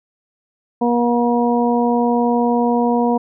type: harmonic tone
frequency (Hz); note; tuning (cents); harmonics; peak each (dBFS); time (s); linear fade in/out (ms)
239.2; A#3; +45; 1 / 2 / 3 / 4; -16 / -19 / -21 / -22; 0.81-3.18; 10
effects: none